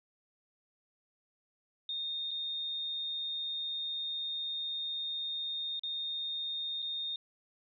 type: tone with dropouts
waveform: sine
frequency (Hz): 3672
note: A#7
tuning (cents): -27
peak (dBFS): -34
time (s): 1.89-7.16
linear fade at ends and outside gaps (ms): 2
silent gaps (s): 2.309-2.313 / 5.795-5.834 / 6.821-6.825
effects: none